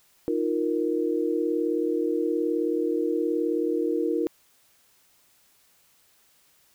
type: chord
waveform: sine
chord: Eb suspended second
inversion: none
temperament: just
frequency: 311.1 / 350 / 466.7 Hz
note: Eb4 / F4 / Bb4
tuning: 0 / +4 / +2 cents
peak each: -27 dBFS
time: 0.28-4.27 s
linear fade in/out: 0 ms
effects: white hiss -62 dBFS RMS until 6.74 s